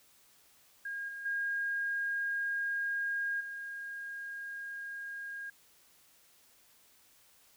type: tone with level steps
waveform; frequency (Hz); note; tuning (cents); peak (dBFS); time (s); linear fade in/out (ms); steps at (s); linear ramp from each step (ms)
sine; 1624; G#6; -39; -36 / -40 / -31 / -39; 0.85-5.5; 5; 1.08 / 1.25 / 3.4; 10
effects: white hiss -64 dBFS RMS until 7.56 s